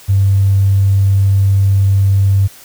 triangle tone with tanh clipping, 98 Hz, G2, in tune, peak -7 dBFS, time 0.08-2.48 s, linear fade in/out 20 ms, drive 2 dB, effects white hiss -39 dBFS RMS until 2.64 s

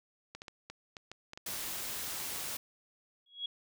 clicks, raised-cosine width 0.2 ms, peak -27 dBFS, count 12, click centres 0.35 / 0.419 / 0.482 / 0.7 / 0.968 / 1.116 / 1.334 / 1.375 / 1.488 / 1.536 / 2.202 / 2.361 s
white noise, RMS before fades -39 dBFS, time 1.46-2.57 s, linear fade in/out 5 ms
sine tone with exponential growth, 3322 Hz, G#7, in tune, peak -31 dBFS, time 3.26-3.46 s, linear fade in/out 5 ms, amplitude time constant 43 ms
effects none

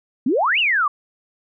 sine exponential two-way sweep, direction up then down, 225 to 3012 to 1110 Hz, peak -15 dBFS, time 0.26-0.88 s, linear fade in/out 5 ms, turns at 0.59 s, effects none

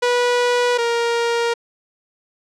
sawtooth tone pair in turn, 488.2 / 468.7 Hz, B4 / A#4, -20 / +9 cents, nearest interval minor second, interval 71 cents, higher first, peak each -11 / -13 dBFS, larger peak first, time 0.02-0.78 / 0.78-1.54 s, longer neither, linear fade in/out 10 ms, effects low-pass 6000 Hz 12 dB/octave

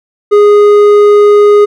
sine tone with hard clipping, 413.4 Hz, G#4, 8 cents flat, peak -3 dBFS, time 0.31-1.66 s, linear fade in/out 20 ms, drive 6 dB, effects none

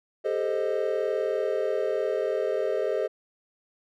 triangle chord, A half-diminished seventh, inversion third, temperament equal with one note detuned, 399.8 / 440 / 523.3 / 622.3 Hz, G4 / A4 / C5 / Eb5, +34 / 0 / 0 / 0 cents, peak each -28 dBFS, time 0.24-3.08 s, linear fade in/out 20 ms, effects none

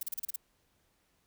violet noise bursts, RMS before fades -35 dBFS, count 7, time 0.01-0.361 s, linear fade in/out 5 ms, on 21 ms, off 34 ms, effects pink hiss -73 dBFS RMS until 1.26 s

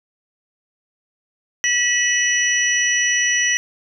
sine tone cluster, 1941 / 2558 / 2965 / 5880 Hz, B6 / D#7 / F#7 / F#8, -31 / +47 / +3 / -12 cents, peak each -18 / -27 / -24 / -20 dBFS, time 1.64-3.57 s, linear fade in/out 0 ms, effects none

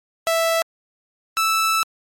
sawtooth tone pair in turn, 659.3 / 1316.2 Hz, E5 / E6, 0 / -3 cents, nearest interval octave, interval 1197 cents, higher second, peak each -13 dBFS, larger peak neither, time 0.27-0.62 / 1.37-1.83 s, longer second, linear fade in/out 0 ms, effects MP3 64 kbps

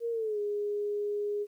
sine tone with pitch glide, 466.2 to 412.9 Hz, A#4 to G#4, 0 to -10 cents, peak -29 dBFS, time 0-1.47 s, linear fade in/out 50 ms, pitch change -210 cents, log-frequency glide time 0.11-0.39 s, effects 11-bit

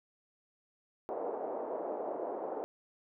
pink band-pass noise, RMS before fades -38 dBFS, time 1.09-2.64 s, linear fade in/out 0 ms, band 400 to 750 Hz, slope 24 dB/octave, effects none

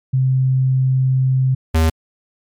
sine / square tone pair in turn, 130.81 / 80.38 Hz, C3 / E2, 0 / -43 cents, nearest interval minor sixth, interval 843 cents, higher first, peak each -12 dBFS, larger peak neither, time 0.13-1.55 / 1.74-1.9 s, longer first, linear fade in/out 10 ms, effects MP3 96 kbps

